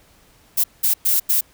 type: noise bursts at uneven times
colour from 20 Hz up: violet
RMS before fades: -17 dBFS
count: 4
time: 0.57-0.64 / 0.83-0.94 / 1.05-1.2 / 1.29-1.41 s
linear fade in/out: 10 ms
effects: pink hiss -54 dBFS RMS until 1.53 s